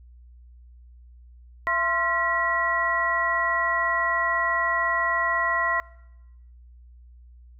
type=tone cluster; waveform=sine; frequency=672 / 1049 / 1375 / 1931 Hz; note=E5 / C6 / F6 / B6; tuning=+33 / +4 / -27 / -39 cents; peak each=-31 / -25 / -31 / -24 dBFS; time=1.67-5.8 s; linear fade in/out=0 ms; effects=noise-tail reverb RT60 1.0 s tail -24 dB re dry + added 60 Hz sine -46 dBFS peak until 7.59 s